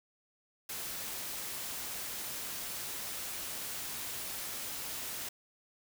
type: noise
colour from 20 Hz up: white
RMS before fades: -40 dBFS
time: 0.69-5.29 s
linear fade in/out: 5 ms
effects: none